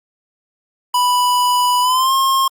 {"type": "tone with pitch glide", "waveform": "square", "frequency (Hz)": [987.8, 1071], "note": ["B5", "C6"], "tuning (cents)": [0, 40], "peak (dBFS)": -13, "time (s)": [0.94, 2.48], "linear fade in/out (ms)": 5, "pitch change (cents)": 140, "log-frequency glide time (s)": [1.81, 2.13], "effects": ["Opus 48 kbps"]}